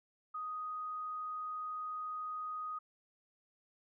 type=tone; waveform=sine; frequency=1247 Hz; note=D#6; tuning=3 cents sharp; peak=-38 dBFS; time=0.34-2.79 s; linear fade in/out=10 ms; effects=none